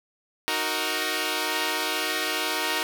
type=chord; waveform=5% pulse; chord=D# minor; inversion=none; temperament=equal; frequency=311.1 / 370 / 466.2 Hz; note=D#4 / F#4 / A#4; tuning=0 / 0 / 0 cents; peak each=-18 dBFS; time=0.48-2.83 s; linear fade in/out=0 ms; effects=none